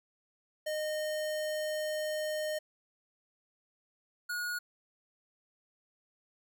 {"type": "tone pair in turn", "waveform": "square", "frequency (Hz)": [614, 1447.7], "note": ["D#5", "F#6"], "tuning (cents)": [-23, -38], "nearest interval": "octave + minor third", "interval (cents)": 1485, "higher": "second", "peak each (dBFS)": [-33, -34], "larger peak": "first", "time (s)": [[0.66, 2.59], [4.29, 4.59]], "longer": "first", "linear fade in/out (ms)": 10, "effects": []}